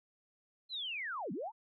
sine linear two-way sweep, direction down then up, 4178 to 158.2 to 957 Hz, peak -37 dBFS, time 0.69-1.52 s, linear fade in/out 50 ms, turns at 1.32 s, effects none

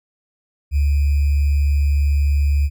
sine tone with sample-and-hold, 71.6 Hz, D2, 43 cents flat, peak -13 dBFS, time 0.71-2.7 s, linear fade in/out 50 ms, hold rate 2450 Hz, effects none

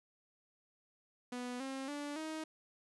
sawtooth tone with pitch steps, 246.9 / 267.7 / 290.2 / 314.7 Hz, B3 / C4 / D4 / D#4, 0 / +40 / -21 / +20 cents, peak -36 dBFS, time 1.32-2.44 s, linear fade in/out 5 ms, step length 280 ms, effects resampled to 24000 Hz + 12-bit

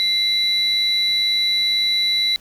sine tone pair together, 2093 / 3951 Hz, C7 / B7, 0 / 0 cents, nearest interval major seventh, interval 1100 cents, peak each -23 / -15 dBFS, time 0-2.36 s, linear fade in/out 0 ms, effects tanh soft clip ceiling -12 dBFS + pink hiss -50 dBFS RMS until 2.4 s

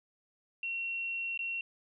sine tone with dropouts, 2730 Hz, F7, 40 cents flat, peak -33 dBFS, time 0.63-1.61 s, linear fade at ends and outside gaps 2 ms, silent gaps 1.376-1.391 s, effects none

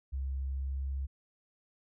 sine tone with pitch glide, 67.1 to 67.76 Hz, C2 to C#2, +44 to -39 cents, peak -32 dBFS, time 0.12-1.07 s, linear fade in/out 20 ms, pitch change +17 cents, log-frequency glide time 0.45-0.9 s, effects none

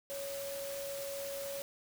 sine tone in noise, 557 Hz, C#5, 8 cents sharp, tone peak -39 dBFS, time 0.1-1.62 s, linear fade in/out 0 ms, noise white, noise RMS -45 dBFS, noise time 0.1-1.62 s, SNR +3 dB, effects none

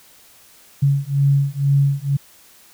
sine beating tone pair, 138.9 / 141 Hz, C#3 / C#3, +4 / +30 cents, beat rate 2.1 Hz, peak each -17 dBFS, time 0.82-2.17 s, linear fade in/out 10 ms, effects white hiss -49 dBFS RMS until 2.73 s

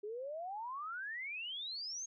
sine exponential sweep, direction up, 402.1 to 6600 Hz, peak -40 dBFS, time 0.03-2.06 s, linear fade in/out 10 ms, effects none

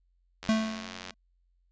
click train, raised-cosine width 0.2 ms, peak -22 dBFS, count 63, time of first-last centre 0.43-1.107 s, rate 91.6 Hz
square tone with exponential decay, 220 Hz, A3, in tune, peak -21 dBFS, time 0.49-1.14 s, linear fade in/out 0 ms, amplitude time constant 140 ms
effects added 44 Hz sine -66 dBFS peak until 1.71 s + resampled to 16000 Hz

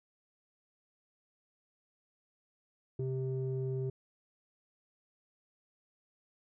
square tone with low-pass filter, 130.81 Hz, C3, in tune, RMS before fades -35 dBFS, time 2.99-3.9 s, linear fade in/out 5 ms, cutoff 330 Hz, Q 9.1, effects none

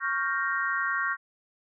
sine chord, G half-diminished seventh, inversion second, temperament equal, 1108.7 / 1396.9 / 1568 / 1864.7 Hz, Db6 / F6 / G6 / Bb6, 0 / 0 / 0 / 0 cents, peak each -31 dBFS, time 0-1.17 s, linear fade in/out 50 ms, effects none

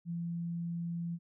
sine tone, 170 Hz, F3, 46 cents flat, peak -34 dBFS, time 0.05-1.19 s, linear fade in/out 50 ms, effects none

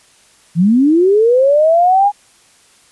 sine linear sweep, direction up, 155.56 to 830.6 Hz, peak -7 dBFS, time 0.55-2.12 s, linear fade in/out 50 ms, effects white hiss -49 dBFS RMS until 2.91 s + resampled to 24000 Hz

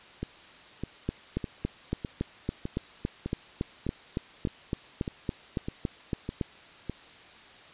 two click trains, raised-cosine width 3 ms, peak -19 / -15 dBFS, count 12 / 20, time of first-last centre 0.23-6.897 / 1.09-6.412 s, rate 1.65 / 3.57 Hz, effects white hiss -51 dBFS RMS until 7.73 s + resampled to 8000 Hz

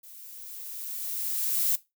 violet noise with level ramp, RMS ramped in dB -48 to -24 dBFS, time 0.03-1.76 s, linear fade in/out 10 ms, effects noise-tail reverb RT60 0.2 s tail -17 dB re dry

